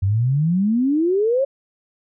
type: exponential sweep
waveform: sine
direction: up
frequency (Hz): 92.5 to 562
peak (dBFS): -15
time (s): 0.02-1.45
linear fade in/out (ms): 10
effects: none